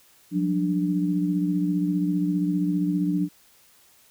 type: tone cluster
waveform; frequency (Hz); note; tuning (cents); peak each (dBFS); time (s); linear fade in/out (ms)
sine; 177.9 / 193 / 294.9; F3 / G3 / D4; +32 / -27 / +7; -24 / -32 / -24; 0.31-3.29; 50
effects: white hiss -57 dBFS RMS until 4.1 s